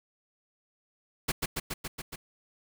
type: noise with echo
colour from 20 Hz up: pink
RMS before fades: -28 dBFS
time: 1.28-1.32 s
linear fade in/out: 10 ms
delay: 140 ms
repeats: 6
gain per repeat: -2 dB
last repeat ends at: 2.16 s
effects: none